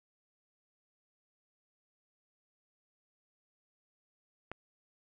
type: click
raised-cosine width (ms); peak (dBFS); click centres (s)
0.5; -25; 4.516
effects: none